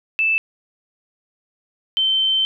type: tone pair in turn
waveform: sine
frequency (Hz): 2637 / 3097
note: E7 / G7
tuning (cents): 0 / -22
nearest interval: minor third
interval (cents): 278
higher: second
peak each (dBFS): -15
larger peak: neither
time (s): 0.19-0.38 / 1.97-2.45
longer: second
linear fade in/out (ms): 0
effects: none